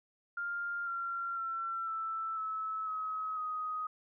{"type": "tone with pitch steps", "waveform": "sine", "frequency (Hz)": [1400, 1374.4, 1349.2, 1324.5, 1300.2, 1276.4, 1253], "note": ["F6", "F6", "E6", "E6", "E6", "D#6", "D#6"], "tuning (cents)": [4, -28, 40, 8, -24, 44, 12], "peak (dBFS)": -34, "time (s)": [0.37, 3.87], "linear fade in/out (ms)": 5, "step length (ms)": 500, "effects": []}